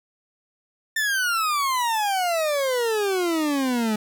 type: exponential sweep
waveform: 40% pulse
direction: down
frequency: 1800 to 210 Hz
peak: -20 dBFS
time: 0.96-3.96 s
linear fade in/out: 5 ms
effects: none